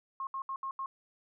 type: tone bursts at uneven times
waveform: sine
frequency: 1076 Hz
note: C6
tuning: 48 cents sharp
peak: -34 dBFS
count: 5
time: 0.2-0.27 / 0.34-0.42 / 0.49-0.56 / 0.63-0.71 / 0.79-0.86 s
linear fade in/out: 2 ms
effects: none